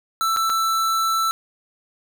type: tone with dropouts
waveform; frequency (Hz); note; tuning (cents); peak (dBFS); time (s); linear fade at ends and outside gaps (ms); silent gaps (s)
square; 1327; E6; +11; -19; 0.21-1.31; 0; 0.363-0.37 / 0.496-0.5
effects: none

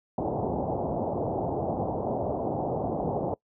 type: low-pass noise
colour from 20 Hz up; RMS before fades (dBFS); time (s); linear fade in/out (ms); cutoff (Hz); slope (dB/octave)
white; -29; 0.18-3.34; 2; 820; 48
effects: noise-tail reverb RT60 0.1 s tail -24 dB re dry + high-pass 80 Hz 12 dB/octave

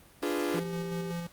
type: chord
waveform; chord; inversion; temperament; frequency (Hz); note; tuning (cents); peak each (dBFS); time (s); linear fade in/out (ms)
40% pulse; D diminished seventh; none; equal with one note detuned; 293.7 / 347.4 / 415.3 / 493.9; D4 / F4 / Ab4 / Cb5; 0 / -9 / 0 / 0; -32 / -32 / -34 / -36; 0.22-0.6; 10
type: tone with tremolo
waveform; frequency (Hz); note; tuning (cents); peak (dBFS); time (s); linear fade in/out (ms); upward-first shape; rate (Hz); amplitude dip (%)
square; 171; F3; -36; -33; 0.54-1.27; 5; square; 5.3; 30
type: tone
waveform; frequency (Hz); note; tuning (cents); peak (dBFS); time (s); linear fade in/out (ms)
sine; 395.1; G4; +14; -37; 0.55-1.12; 10
effects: pink hiss -57 dBFS RMS until 1.32 s + Opus 32 kbps

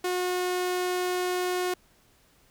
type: tone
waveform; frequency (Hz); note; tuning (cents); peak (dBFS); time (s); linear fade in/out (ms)
sawtooth; 362.1; F#4; -37; -22; 0.04-1.74; 5
effects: pink hiss -62 dBFS RMS until 2.5 s

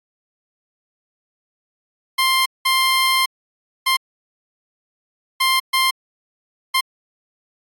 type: tone bursts at uneven times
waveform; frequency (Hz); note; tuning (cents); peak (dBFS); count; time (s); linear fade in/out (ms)
15% pulse; 1052; C6; +9; -8; 6; 2.18-2.46 / 2.65-3.26 / 3.86-3.97 / 5.4-5.6 / 5.73-5.91 / 6.74-6.81; 10
effects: AAC 64 kbps

